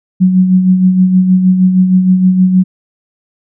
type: tone with tremolo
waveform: sine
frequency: 185 Hz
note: F#3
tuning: in tune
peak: -3 dBFS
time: 0.2-2.64 s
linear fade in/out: 20 ms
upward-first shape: sine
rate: 6.4 Hz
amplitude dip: 50%
effects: none